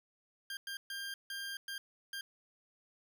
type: tone bursts at uneven times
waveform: 20% pulse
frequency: 1597 Hz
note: G6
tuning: 32 cents sharp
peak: -35 dBFS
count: 6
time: 0.5-0.57 / 0.67-0.77 / 0.9-1.14 / 1.3-1.57 / 1.68-1.78 / 2.13-2.21 s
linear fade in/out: 2 ms
effects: none